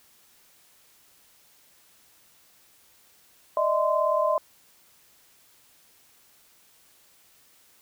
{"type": "tone cluster", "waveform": "sine", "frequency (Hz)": [602, 640, 1035], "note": ["D5", "D#5", "C6"], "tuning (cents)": [43, 49, -19], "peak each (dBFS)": -25, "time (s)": [3.57, 4.38], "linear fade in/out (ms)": 2, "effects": ["white hiss -59 dBFS RMS until 7.81 s"]}